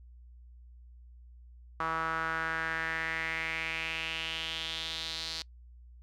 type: tone with band-pass filter sweep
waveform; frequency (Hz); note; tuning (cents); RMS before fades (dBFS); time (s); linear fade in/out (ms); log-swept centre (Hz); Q
sawtooth; 162.1; E3; -29; -35; 1.8-5.42; 2; 1200 to 4400; 4.2
effects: noise-tail reverb RT60 0.1 s tail -24 dB re dry + added 60 Hz sine -50 dBFS peak until 6.02 s